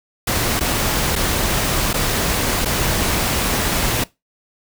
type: noise with dropouts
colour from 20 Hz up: pink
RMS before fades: -19 dBFS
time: 0.27-4.04 s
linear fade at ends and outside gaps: 5 ms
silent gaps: 0.596-0.607 / 1.155-1.16 / 1.931-1.94 / 2.649-2.656 s
effects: noise-tail reverb RT60 0.2 s tail -20 dB re dry